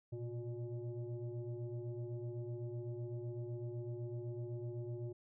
sine tone with frequency modulation, 116.54 Hz, A#2, in tune, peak -40 dBFS, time 0.12-5.13 s, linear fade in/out 10 ms, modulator 241 Hz, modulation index 1.2, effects none

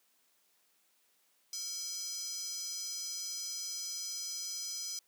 square tone with high-pass filter, 457.6 Hz, A#4, 32 cents flat, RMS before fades -40 dBFS, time 1.53-4.99 s, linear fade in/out 2 ms, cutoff 5500 Hz, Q 9, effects white hiss -72 dBFS RMS until 5.07 s + high-pass 200 Hz 12 dB/octave

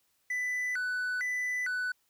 triangle tone with vibrato, 1724 Hz, A6, 36 cents flat, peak -28 dBFS, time 0.3-1.92 s, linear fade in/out 5 ms, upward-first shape square, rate 1.1 Hz, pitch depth 250 cents each way, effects white hiss -73 dBFS RMS until 2.09 s

